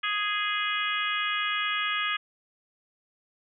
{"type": "harmonic tone", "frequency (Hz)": 415.3, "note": "G#4", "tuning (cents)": 0, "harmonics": [3, 4, 5, 6, 7, 8], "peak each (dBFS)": [-31, -32, -33, -34, -34, -35], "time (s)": [0.03, 2.17], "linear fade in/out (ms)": 10, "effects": []}